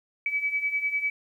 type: beating tone pair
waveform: sine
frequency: 2282 / 2292 Hz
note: C#7 / D7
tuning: +50 / -43 cents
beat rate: 10 Hz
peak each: -31 / -26 dBFS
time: 0.26-1.1 s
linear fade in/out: 2 ms
effects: 10-bit